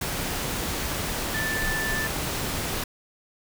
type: tone in noise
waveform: sine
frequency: 1760 Hz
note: A6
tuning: in tune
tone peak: -27 dBFS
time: 1.34-2.07 s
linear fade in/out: 5 ms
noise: pink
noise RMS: -29 dBFS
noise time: 0.01-2.84 s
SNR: -1 dB
effects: none